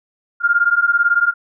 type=beating tone pair; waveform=sine; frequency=1396.9 / 1414.9 Hz; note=F6 / F6; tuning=0 / +22 cents; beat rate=18 Hz; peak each=-15 / -15 dBFS; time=0.4-1.34 s; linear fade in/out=50 ms; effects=none